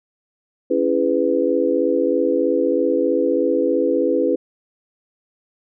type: chord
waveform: sine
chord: C# minor seventh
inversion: none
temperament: just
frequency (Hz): 277.2 / 332.6 / 415.8 / 498.9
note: C#4 / E4 / G#4 / B4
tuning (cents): 0 / +16 / +2 / +17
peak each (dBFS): -22 / -21 / -22 / -19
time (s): 0.7-4.36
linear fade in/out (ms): 10
effects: none